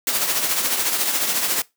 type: noise with tremolo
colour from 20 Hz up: white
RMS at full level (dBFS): -19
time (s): 0.07-1.62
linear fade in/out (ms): 2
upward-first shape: triangle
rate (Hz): 14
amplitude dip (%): 55
effects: noise-tail reverb RT60 0.2 s tail -21 dB re dry + high-pass 200 Hz 12 dB/octave